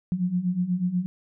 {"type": "beating tone pair", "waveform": "sine", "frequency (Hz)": [174.61, 182.81], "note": ["F3", "F#3"], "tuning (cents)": [0, -21], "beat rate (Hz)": 8.2, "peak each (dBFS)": [-28, -24], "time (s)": [0.12, 1.06], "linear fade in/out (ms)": 0, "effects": []}